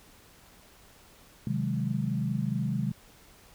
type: chord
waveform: sine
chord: Ab dominant seventh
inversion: first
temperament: equal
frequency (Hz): 130.81 / 155.56 / 185 / 207.7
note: C3 / Eb3 / Gb3 / Ab3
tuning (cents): 0 / 0 / 0 / 0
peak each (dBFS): -31 / -33 / -34 / -32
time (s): 1.47-2.92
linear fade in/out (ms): 2
effects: pink hiss -56 dBFS RMS until 3.54 s